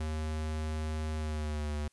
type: tone with pitch glide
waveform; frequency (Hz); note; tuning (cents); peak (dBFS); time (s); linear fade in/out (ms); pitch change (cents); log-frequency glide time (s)
square; 77.78 to 74.57; D#2 to D2; 0 to +27; -33; 0-1.88; 5; -73; 1.16-1.67
effects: white hiss -72 dBFS RMS until 1.92 s + resampled to 24000 Hz